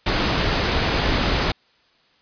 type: noise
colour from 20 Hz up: pink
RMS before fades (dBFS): -20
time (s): 0.06-1.52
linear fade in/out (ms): 5
effects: white hiss -59 dBFS RMS until 2.21 s + resampled to 11025 Hz